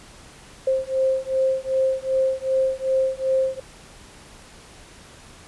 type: beating tone pair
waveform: sine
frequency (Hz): 526 / 528.6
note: C5 / C5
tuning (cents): +9 / +18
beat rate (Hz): 2.6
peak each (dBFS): -22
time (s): 0.67-3.6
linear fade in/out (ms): 5
effects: pink hiss -46 dBFS RMS until 5.47 s + resampled to 24000 Hz